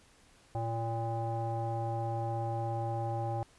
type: tone with low-pass filter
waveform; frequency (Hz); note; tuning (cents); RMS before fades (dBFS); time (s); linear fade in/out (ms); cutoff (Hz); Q
square; 114.6; A#2; -29; -34; 0.55-3.43; 0; 750; 9.9
effects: pink hiss -62 dBFS RMS until 3.58 s + resampled to 24000 Hz